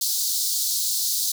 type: high-pass noise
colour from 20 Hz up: pink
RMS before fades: -24 dBFS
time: 0.01-1.32 s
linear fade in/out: 5 ms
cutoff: 4000 Hz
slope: 48 dB/octave
effects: none